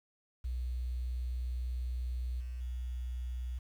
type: tone with level steps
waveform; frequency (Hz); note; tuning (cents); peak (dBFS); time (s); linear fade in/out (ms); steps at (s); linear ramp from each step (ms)
sine; 61.74; B1; 0; -33 / -37 / -35; 0.44-3.59; 10; 2.4 / 2.6; 10
effects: 10-bit